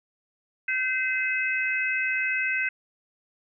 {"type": "harmonic tone", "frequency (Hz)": 514, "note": "C5", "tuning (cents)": -31, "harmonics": [3, 4, 5], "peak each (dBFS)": [-28, -28, -28], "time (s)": [0.68, 2.69], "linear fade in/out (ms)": 5, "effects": []}